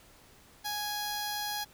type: tone with notch filter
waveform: 10% pulse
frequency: 830.6 Hz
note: G#5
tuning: in tune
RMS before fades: -35 dBFS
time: 0.64-1.65 s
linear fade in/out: 20 ms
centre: 2300 Hz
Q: 1.3
effects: pink hiss -58 dBFS RMS until 1.73 s